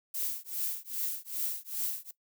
violet noise with tremolo, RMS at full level -31 dBFS, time 0.14-2.11 s, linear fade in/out 5 ms, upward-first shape triangle, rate 2.5 Hz, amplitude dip 100%, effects noise-tail reverb RT60 0.1 s tail -18 dB re dry

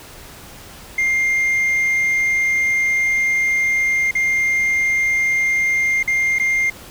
sine tone with dropouts, 2110 Hz, C7, 14 cents sharp, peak -12 dBFS, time 0.98-6.7 s, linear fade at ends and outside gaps 5 ms, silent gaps 4.111-4.151 / 6.029-6.076 / 6.386-6.397 s, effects tanh soft clip ceiling -14 dBFS + pink hiss -39 dBFS RMS until 6.9 s

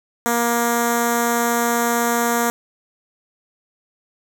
5% pulse tone with notch filter, 235.9 Hz, A#3, 21 cents sharp, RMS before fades -19 dBFS, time 0.26-2.5 s, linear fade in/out 0 ms, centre 2700 Hz, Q 0.63, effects none

